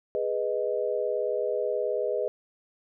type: chord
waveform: sine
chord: G# minor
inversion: none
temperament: equal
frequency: 415.3 / 493.9 / 622.3 Hz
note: G#4 / B4 / D#5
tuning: 0 / 0 / 0 cents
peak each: -30 / -29 / -30 dBFS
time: 0.15-2.28 s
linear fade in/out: 0 ms
effects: none